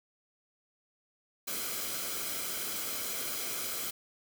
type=noise with comb filter; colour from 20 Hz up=white; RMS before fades=-36 dBFS; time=1.47-3.91 s; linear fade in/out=10 ms; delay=1.1 ms; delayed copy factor=-0.55; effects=none